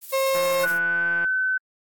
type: noise with tremolo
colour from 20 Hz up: violet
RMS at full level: -33 dBFS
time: 0.01-0.79 s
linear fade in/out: 50 ms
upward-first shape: square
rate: 12 Hz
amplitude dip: 50%
type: tone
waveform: 35% pulse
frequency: 536 Hz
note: C5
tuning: 42 cents sharp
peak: -18 dBFS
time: 0.12-0.66 s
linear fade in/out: 20 ms
type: click train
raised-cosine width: 0.5 ms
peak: -21 dBFS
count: 154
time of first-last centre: 0.35-1.245 s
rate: 171 Hz
type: tone with pitch glide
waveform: sine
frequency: 1480 to 1519.9 Hz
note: F#6 to F#6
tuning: 0 to +46 cents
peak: -20 dBFS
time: 0.63-1.58 s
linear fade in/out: 10 ms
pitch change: +46 cents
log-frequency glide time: 0.77-1.06 s
effects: AAC 64 kbps